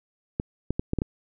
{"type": "clicks", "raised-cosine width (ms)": 3, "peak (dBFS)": -12, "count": 6, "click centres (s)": [0.399, 0.706, 0.795, 0.934, 0.987, 1.019], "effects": []}